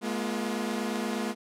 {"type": "tone cluster", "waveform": "sawtooth", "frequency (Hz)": [211.6, 240.1, 348.8], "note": ["G#3", "B3", "F4"], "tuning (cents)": [33, -49, -2], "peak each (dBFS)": [-28, -29, -33], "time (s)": [0.01, 1.35], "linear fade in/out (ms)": 50, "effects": ["low-pass 12000 Hz 12 dB/octave"]}